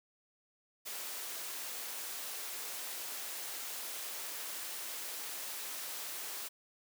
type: high-pass noise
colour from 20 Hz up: white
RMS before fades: -42 dBFS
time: 0.85-6.49 s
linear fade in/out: 20 ms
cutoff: 360 Hz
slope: 12 dB/octave
effects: none